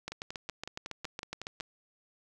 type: two click trains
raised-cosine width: 0.2 ms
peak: -20 / -22 dBFS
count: 12 / 9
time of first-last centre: 0.08-1.608 / 0.12-1.601 s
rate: 7.2 / 5.4 Hz
effects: none